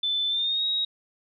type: tone with pitch glide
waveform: sine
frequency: 3520 to 3794 Hz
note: A7 to A#7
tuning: 0 to +30 cents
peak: -23 dBFS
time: 0.03-0.85 s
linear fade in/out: 5 ms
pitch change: +130 cents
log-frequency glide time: 0.28-0.65 s
effects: none